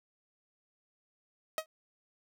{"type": "tone with exponential decay", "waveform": "sawtooth", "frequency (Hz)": 632, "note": "D#5", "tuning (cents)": 27, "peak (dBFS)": -24, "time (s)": [1.58, 1.66], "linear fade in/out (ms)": 1, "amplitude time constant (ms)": 16, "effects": []}